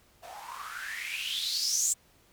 blue noise with band-pass filter sweep, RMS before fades -33 dBFS, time 0.22-1.94 s, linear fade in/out 20 ms, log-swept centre 660 to 7700 Hz, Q 8, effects pink hiss -63 dBFS RMS until 2.32 s

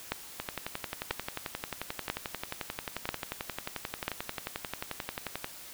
two click trains, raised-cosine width 0.3 ms, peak -13 / -17 dBFS, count 5 / 58, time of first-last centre 0.12-4.08 / 0.4-5.444 s, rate 1.01 / 11.3 Hz, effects white hiss -47 dBFS RMS until 5.73 s

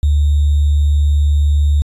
sine tone with sample-and-hold, 73.2 Hz, D2, 5 cents flat, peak -9 dBFS, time 0.03-1.82 s, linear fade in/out 0 ms, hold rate 3675 Hz, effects resampled to 24000 Hz

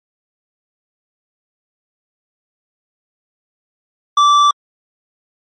triangle tone with hard clipping, 1165 Hz, D6, 14 cents flat, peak -9 dBFS, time 4.17-4.51 s, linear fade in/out 5 ms, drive 12 dB, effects MP3 32 kbps

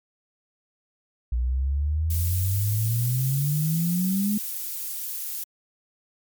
sine exponential sweep, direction up, 58.7 to 212.4 Hz, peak -21 dBFS, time 1.32-4.38 s, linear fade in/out 5 ms
violet noise, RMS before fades -31 dBFS, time 2.1-5.44 s, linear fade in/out 5 ms
effects MP3 96 kbps

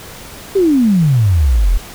sine exponential sweep, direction down, 407.4 to 37.76 Hz, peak -8 dBFS, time 0.55-1.78 s, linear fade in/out 10 ms, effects pink hiss -33 dBFS RMS until 1.94 s

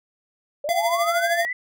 sine linear sweep, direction up, 554.4 to 2029 Hz, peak -24 dBFS, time 0.64-1.53 s, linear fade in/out 5 ms
square tone with tremolo, 682 Hz, F5, 41 cents flat, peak -18 dBFS, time 0.69-1.45 s, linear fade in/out 0 ms, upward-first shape triangle, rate 13 Hz, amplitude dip 70%
effects none

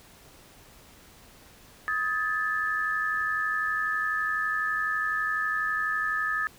sine tone cluster, 1260 / 1650 / 1742 Hz, D#6 / G#6 / A6, +21 / -12 / -18 cents, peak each -30 / -36 / -27 dBFS, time 1.88-6.47 s, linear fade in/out 0 ms, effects pink hiss -53 dBFS RMS until 6.58 s

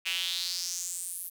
square tone with high-pass filter sweep, 88.6 Hz, F2, 25 cents sharp, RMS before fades -34 dBFS, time 0.05-1.3 s, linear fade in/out 20 ms, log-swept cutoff 2600 to 12000 Hz, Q 4.3, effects none

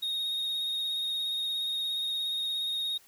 triangle tone with vibrato, 3729 Hz, A#7, in tune, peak -28 dBFS, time 0.02-2.98 s, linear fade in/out 10 ms, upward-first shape sine, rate 17 Hz, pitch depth 22 cents each way, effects white hiss -59 dBFS RMS until 3.07 s

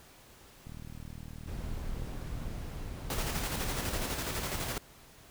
click train, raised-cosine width 5 ms, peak -33 dBFS, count 77, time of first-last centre 0.67-2.609 s, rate 39.2 Hz
brown noise, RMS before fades -39 dBFS, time 1.47-4.03 s, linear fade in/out 5 ms
pink noise with tremolo, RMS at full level -34 dBFS, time 3.1-4.78 s, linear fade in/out 2 ms, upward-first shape square, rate 12 Hz, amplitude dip 35%
effects pink hiss -56 dBFS RMS until 5.3 s

